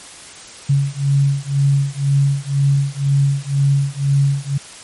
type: beating tone pair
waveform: sine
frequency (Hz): 138.59 / 140.59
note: C#3 / C#3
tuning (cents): 0 / +25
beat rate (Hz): 2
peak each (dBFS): -16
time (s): 0.69-4.58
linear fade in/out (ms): 10
effects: white hiss -37 dBFS RMS until 4.83 s + MP3 48 kbps